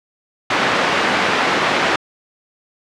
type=band-pass noise; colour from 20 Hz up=white; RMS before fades=-17 dBFS; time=0.5-1.96 s; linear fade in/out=5 ms; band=180 to 2000 Hz; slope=12 dB/octave; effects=low-pass 7000 Hz 12 dB/octave